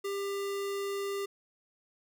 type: tone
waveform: square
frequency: 398 Hz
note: G4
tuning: 26 cents sharp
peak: -33 dBFS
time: 0.04-1.26 s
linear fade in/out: 10 ms
effects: none